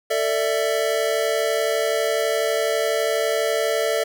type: chord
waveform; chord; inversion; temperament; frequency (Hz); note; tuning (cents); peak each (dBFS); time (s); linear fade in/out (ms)
square; A suspended fourth; none; equal with one note detuned; 446.9 / 587.3 / 659.3; A4 / D5 / E5; +27 / 0 / 0; -24 / -25 / -25; 0.1-4.04; 10
effects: none